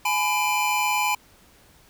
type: tone cluster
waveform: square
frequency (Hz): 842 / 1001 / 2372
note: G#5 / B5 / D7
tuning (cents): +24 / +23 / +17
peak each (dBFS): -26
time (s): 0.05-1.15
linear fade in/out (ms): 5
effects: pink hiss -55 dBFS RMS until 1.89 s